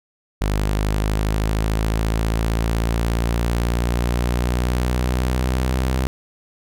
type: linear sweep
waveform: sawtooth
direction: up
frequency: 50.8 to 64.6 Hz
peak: -14 dBFS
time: 0.41-6.07 s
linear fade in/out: 0 ms
effects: none